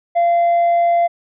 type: tone with tanh clipping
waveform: sine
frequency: 688 Hz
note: F5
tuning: 26 cents flat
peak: -12 dBFS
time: 0.15-1.08 s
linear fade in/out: 20 ms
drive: 2 dB
effects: none